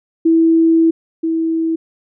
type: tone pair in turn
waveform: sine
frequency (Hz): 327.4 / 325.6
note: E4 / E4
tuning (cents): -12 / -21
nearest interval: unison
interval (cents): 9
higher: first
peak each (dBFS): -8 / -14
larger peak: first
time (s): 0.25-0.91 / 1.23-1.76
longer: first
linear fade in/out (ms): 10
effects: none